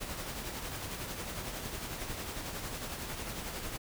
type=noise with tremolo; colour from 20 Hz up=pink; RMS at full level=-38 dBFS; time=0-3.78 s; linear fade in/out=20 ms; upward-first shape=triangle; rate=11 Hz; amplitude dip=45%; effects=none